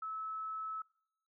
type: tone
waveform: sine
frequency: 1300 Hz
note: E6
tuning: 24 cents flat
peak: -38 dBFS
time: 0.02-0.82 s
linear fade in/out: 5 ms
effects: noise-tail reverb RT60 0.8 s tail -25 dB re dry